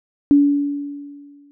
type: tone with exponential decay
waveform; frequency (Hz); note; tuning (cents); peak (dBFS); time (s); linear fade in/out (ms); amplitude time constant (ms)
sine; 286; D4; -46; -7; 0.31-1.51; 0; 260
effects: none